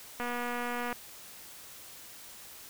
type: click train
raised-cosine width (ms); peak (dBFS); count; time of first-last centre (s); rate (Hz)
0.5; -21; 177; 0.2-0.927; 242
effects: white hiss -49 dBFS RMS until 2.69 s